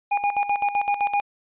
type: tone with tremolo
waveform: square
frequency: 815 Hz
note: G#5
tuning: 33 cents flat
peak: -19 dBFS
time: 0.11-1.21 s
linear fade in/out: 10 ms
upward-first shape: square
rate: 7.8 Hz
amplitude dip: 70%
effects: resampled to 8000 Hz